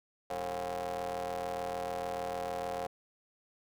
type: ring-modulated tone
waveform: 30% pulse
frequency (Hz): 86.7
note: F2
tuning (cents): -12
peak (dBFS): -29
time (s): 0.3-2.87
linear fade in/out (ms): 5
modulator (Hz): 626
effects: none